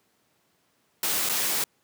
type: noise with dropouts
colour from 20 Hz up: white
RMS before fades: -26 dBFS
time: 1.03-1.64 s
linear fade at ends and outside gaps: 2 ms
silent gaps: 1.29-1.295 s
effects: pink hiss -68 dBFS RMS until 1.83 s + high-pass 150 Hz 12 dB/octave